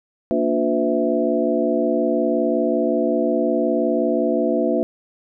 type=tone cluster; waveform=sine; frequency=232.2 / 291.5 / 357 / 505 / 658 Hz; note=A#3 / D4 / F4 / B4 / E5; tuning=-7 / -13 / +38 / +39 / -3 cents; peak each=-23 dBFS; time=0.31-4.83 s; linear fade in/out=0 ms; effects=none